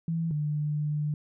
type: tone pair in turn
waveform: sine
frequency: 164.81 / 149.4 Hz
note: E3 / D3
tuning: 0 / +30 cents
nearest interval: major second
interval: 170 cents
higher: first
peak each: -26 / -26 dBFS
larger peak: neither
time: 0.08-0.31 / 0.31-1.14 s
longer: second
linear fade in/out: 2 ms
effects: none